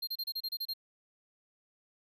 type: tone bursts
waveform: square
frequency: 4200 Hz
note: C8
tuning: 6 cents sharp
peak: -34 dBFS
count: 9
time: 0.02-0.737 s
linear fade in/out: 10 ms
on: 53 ms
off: 30 ms
effects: none